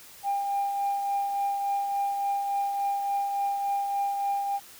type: tone with tremolo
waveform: sine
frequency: 800 Hz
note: G5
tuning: 35 cents sharp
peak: -22 dBFS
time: 0.23-4.6 s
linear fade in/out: 50 ms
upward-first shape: triangle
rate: 3.5 Hz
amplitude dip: 45%
effects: tanh soft clip ceiling -21 dBFS + white hiss -49 dBFS RMS until 4.79 s

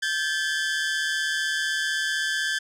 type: tone pair together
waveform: sawtooth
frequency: 1568 / 1723.9 Hz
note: G6 / A6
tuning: 0 / -36 cents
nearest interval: major second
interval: 164 cents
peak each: -23 dBFS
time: 0.02-2.59 s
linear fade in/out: 10 ms
effects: low-pass 8000 Hz 12 dB/octave

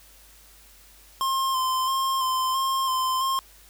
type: tone with vibrato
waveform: square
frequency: 1051 Hz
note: C6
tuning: 7 cents sharp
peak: -23 dBFS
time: 1.21-3.39 s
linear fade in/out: 0 ms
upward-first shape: square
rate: 1.5 Hz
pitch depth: 23 cents each way
effects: added 50 Hz sine -55 dBFS peak until 3.69 s + white hiss -53 dBFS RMS until 3.69 s

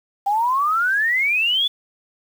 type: exponential sweep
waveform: sine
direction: up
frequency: 784 to 3500 Hz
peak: -16 dBFS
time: 0.26-1.68 s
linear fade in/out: 10 ms
effects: 7-bit

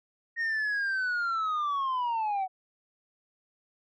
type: linear sweep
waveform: sine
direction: down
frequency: 1864.7 to 740 Hz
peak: -24 dBFS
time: 0.36-2.48 s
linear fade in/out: 50 ms
effects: tanh soft clip ceiling -26 dBFS

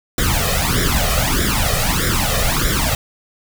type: noise with flanger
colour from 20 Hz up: pink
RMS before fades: -17 dBFS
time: 0.18-2.95 s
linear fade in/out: 2 ms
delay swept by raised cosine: 0.55 to 1.65 ms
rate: 1.6 Hz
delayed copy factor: +0.9
effects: none

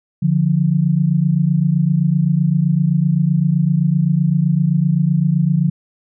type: tone pair together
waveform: sine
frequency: 146.83 / 174.61 Hz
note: D3 / F3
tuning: 0 / 0 cents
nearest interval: minor third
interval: 300 cents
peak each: -15 dBFS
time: 0.22-5.7 s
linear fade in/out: 10 ms
effects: none

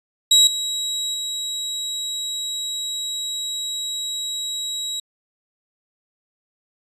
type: tone with level steps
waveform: 30% pulse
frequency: 3855 Hz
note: B7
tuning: 43 cents flat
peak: -8 / -20 / -22 dBFS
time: 0.31-5 s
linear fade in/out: 5 ms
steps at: 0.47 / 1.14 s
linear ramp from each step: 2 ms
effects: resampled to 32000 Hz

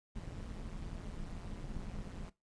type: noise with amplitude modulation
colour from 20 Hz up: brown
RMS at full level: -40 dBFS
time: 0.15-2.3 s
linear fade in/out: 10 ms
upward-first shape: sine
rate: 177 Hz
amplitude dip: 80%
effects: noise-tail reverb RT60 0.2 s tail -18 dB re dry + resampled to 22050 Hz

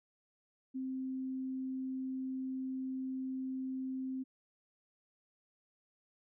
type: tone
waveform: sine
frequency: 261.6 Hz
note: C4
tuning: in tune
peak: -36 dBFS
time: 0.74-4.24 s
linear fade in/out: 20 ms
effects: none

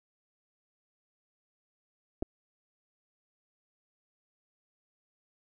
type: clicks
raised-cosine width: 2 ms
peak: -20 dBFS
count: 2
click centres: 2.224 / 2.227 s
effects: none

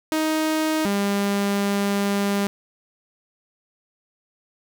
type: tone pair in turn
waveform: sawtooth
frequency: 313.3 / 200.7 Hz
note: D#4 / G3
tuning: +12 / +41 cents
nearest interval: minor sixth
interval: 771 cents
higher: first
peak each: -16 dBFS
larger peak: neither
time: 0.12-0.85 / 0.85-2.47 s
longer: second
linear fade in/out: 0 ms
effects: none

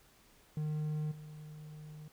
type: tone with level steps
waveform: triangle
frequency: 152.6 Hz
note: D#3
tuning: 33 cents flat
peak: -31 / -44 dBFS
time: 0.57-2.08 s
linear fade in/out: 2 ms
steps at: 1.11 s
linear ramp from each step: 10 ms
effects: pink hiss -64 dBFS RMS until 2.12 s

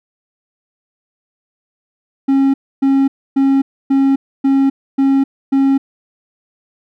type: tone bursts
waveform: triangle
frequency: 272 Hz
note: C#4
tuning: 33 cents flat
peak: -7 dBFS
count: 7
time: 2.28-5.78 s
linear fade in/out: 10 ms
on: 260 ms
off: 280 ms
effects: none

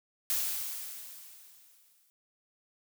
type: noise with exponential decay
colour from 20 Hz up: blue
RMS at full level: -29 dBFS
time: 0.3-2.1 s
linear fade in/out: 0 ms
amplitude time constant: 390 ms
effects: none

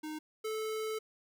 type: tone pair in turn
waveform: square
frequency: 308.4 / 436.1 Hz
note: D#4 / A4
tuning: -15 / -15 cents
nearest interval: tritone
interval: 600 cents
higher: second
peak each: -39 / -35 dBFS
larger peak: second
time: 0.03-0.19 / 0.44-0.99 s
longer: second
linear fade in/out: 10 ms
effects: none

